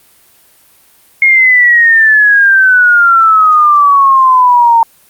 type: exponential sweep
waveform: sine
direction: down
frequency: 2158 to 910 Hz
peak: -3 dBFS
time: 1.22-4.83 s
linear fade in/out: 2 ms
effects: white hiss -46 dBFS RMS until 5.09 s + Opus 32 kbps